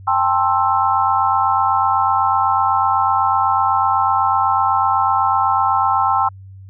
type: chord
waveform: sine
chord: A minor seventh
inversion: third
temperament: just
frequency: 792 / 880 / 1056 / 1320 Hz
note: G5 / A5 / C6 / E6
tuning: +18 / 0 / +16 / +2 cents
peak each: -18 / -20 / -18 / -19 dBFS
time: 0.07-6.29 s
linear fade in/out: 10 ms
effects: added 96 Hz sine -35 dBFS peak until 6.69 s

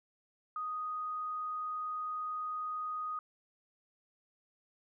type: tone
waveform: sine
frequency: 1244.5 Hz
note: D#6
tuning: in tune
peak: -35 dBFS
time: 0.56-3.19 s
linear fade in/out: 2 ms
effects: none

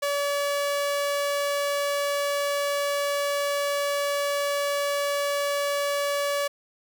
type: tone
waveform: sawtooth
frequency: 571 Hz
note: D5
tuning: 49 cents flat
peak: -20 dBFS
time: 0.02-6.48 s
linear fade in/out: 10 ms
effects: none

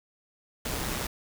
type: noise with amplitude modulation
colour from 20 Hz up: pink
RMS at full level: -30 dBFS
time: 0.65-1.07 s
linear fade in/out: 5 ms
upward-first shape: sine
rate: 128 Hz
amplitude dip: 45%
effects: none

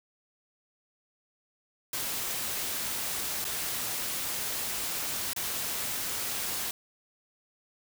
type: noise with dropouts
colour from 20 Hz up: white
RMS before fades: -33 dBFS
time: 1.93-6.71 s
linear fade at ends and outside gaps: 2 ms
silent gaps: 3.444-3.45 / 5.333-5.362 s
effects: none

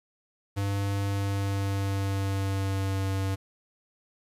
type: tone with pitch glide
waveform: square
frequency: 99.6 to 96.6 Hz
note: G2 to G2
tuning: +28 to -25 cents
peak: -27 dBFS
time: 0.56-3.36 s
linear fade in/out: 20 ms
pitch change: -53 cents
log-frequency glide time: 1.03-3.05 s
effects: resampled to 32000 Hz + 9-bit

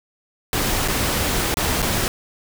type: noise with dropouts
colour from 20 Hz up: pink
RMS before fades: -21 dBFS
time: 0.53-2.08 s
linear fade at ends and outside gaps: 1 ms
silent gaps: 0.878-0.883 / 1.542-1.57 / 1.82-1.826 s
effects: none

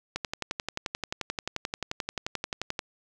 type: click train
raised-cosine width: 0.2 ms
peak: -13 dBFS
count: 31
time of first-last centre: 0.16-2.792 s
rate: 11.4 Hz
effects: none

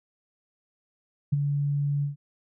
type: tone with ADSR envelope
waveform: sine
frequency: 143.3 Hz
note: D3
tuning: 42 cents flat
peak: -17 dBFS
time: 1.32-2.16 s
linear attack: 12 ms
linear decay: 20 ms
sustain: -6 dB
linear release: 130 ms
effects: none

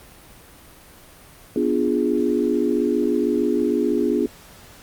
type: chord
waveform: sine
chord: B diminished seventh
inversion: none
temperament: equal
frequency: 246.9 / 293.7 / 349.2 / 415.3 Hz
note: B3 / D4 / F4 / Ab4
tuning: 0 / 0 / 0 / 0 cents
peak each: -23 dBFS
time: 1.56-4.26 s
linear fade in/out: 2 ms
effects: pink hiss -46 dBFS RMS until 4.82 s + Opus 32 kbps

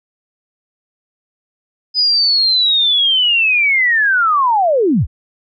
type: linear sweep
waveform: sine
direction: down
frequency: 5020 to 40.46 Hz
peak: -10 dBFS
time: 1.94-5.07 s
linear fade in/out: 50 ms
effects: none

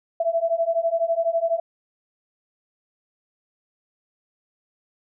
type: beating tone pair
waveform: sine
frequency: 659.3 / 671.3 Hz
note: E5 / E5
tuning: 0 / +31 cents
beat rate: 12 Hz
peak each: -23 / -22 dBFS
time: 0.2-1.6 s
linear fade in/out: 5 ms
effects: none

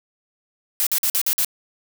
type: noise bursts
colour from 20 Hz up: blue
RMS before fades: -20 dBFS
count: 6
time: 0.8-1.447 s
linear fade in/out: 0 ms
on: 67 ms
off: 49 ms
effects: none

